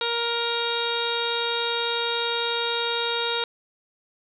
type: harmonic tone with a mistuned harmonic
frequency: 469.1 Hz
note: A#4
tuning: 11 cents sharp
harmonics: 1 / 2 / 3 / 4 / 5 / 6 / 7 / 8 / 9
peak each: -29 / -31 / -31 / -40 / -36 / -36 / -36 / -29 / -39 dBFS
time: 0.01-3.44 s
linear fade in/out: 2 ms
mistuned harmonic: 9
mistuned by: +22 cents
effects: none